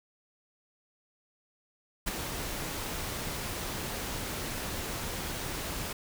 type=noise with ADSR envelope; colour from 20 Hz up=pink; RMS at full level=-29 dBFS; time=2.06-5.93 s; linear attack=18 ms; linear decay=18 ms; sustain=-7 dB; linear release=6 ms; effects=none